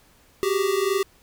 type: tone pair together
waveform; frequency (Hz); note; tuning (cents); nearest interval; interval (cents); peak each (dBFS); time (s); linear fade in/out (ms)
square; 379.2 / 401.7; F#4 / G4; +43 / +42; minor second; 99; -24; 0.43-1.03; 0
effects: pink hiss -57 dBFS RMS until 1.22 s